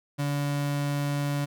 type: tone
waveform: 35% pulse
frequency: 143.6 Hz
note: D3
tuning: 39 cents flat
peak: -24 dBFS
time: 0.18-1.46 s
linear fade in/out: 20 ms
effects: none